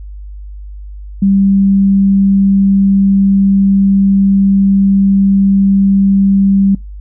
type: tone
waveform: sine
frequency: 196 Hz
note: G3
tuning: in tune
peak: -6 dBFS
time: 1.22-6.75 s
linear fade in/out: 5 ms
effects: noise-tail reverb RT60 0.2 s tail -26 dB re dry + added 50 Hz sine -25 dBFS peak until 7 s